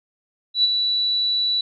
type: tone with ADSR envelope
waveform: sine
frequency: 3946 Hz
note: B7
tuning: 2 cents flat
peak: -12 dBFS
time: 0.54-1.61 s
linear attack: 100 ms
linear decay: 24 ms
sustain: -6 dB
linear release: 4 ms
effects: none